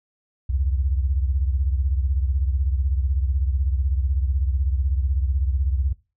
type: beating tone pair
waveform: sine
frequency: 65.41 / 81.41 Hz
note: C2 / E2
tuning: 0 / -21 cents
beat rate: 16 Hz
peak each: -20 / -26 dBFS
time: 0.49-5.93 s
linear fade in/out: 10 ms
effects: noise-tail reverb RT60 0.3 s tail -20 dB re dry